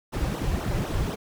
brown noise with flanger, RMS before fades -27 dBFS, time 0.12-1.16 s, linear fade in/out 20 ms, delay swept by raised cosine 0.42 to 4.72 ms, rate 4 Hz, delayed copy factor -1, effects none

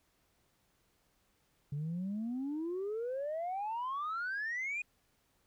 sine exponential sweep, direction up, 139.9 to 2489 Hz, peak -33 dBFS, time 1.72-4.82 s, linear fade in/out 5 ms, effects tanh soft clip ceiling -32 dBFS + pink hiss -74 dBFS RMS until 5.46 s

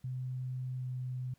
sine tone with pitch glide, 127.9 to 127.02 Hz, C3 to B2, -39 to +49 cents, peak -35 dBFS, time 0.04-1.34 s, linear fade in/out 5 ms, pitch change -12 cents, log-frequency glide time 0.79-0.84 s, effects pink hiss -72 dBFS RMS until 1.38 s

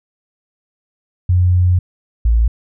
sine tone pair in turn, 90 / 56.7 Hz, F#2 / A#1, -47 / -47 cents, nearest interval minor sixth, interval 800 cents, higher first, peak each -9 dBFS, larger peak neither, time 1.29-1.79 / 2.25-2.48 s, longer first, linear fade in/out 5 ms, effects none

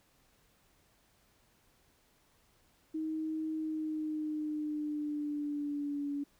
sine tone with pitch glide, 314.9 to 285.4 Hz, D#4 to D4, +21 to -49 cents, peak -33 dBFS, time 2.94-6.24 s, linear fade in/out 10 ms, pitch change -170 cents, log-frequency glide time 3.54-6.13 s, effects pink hiss -69 dBFS RMS until 6.39 s

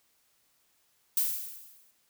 violet noise with exponential decay, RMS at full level -25 dBFS, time 1.17-1.91 s, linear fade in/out 2 ms, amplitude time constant 160 ms, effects white hiss -70 dBFS RMS until 2.09 s

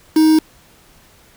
triangle tone with quantisation, 314.4 Hz, D#4, 18 cents sharp, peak -6 dBFS, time 0.16-0.39 s, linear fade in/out 5 ms, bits 4, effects pink hiss -49 dBFS RMS until 1.36 s

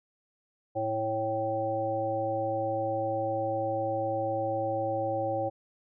harmonic tone with a mistuned harmonic, 110 Hz, A2, in tune, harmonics 1 / 3 / 5 / 7, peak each -38 / -36 / -30 / -32 dBFS, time 0.75-5.5 s, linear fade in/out 20 ms, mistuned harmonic 7, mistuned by +18 cents, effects none

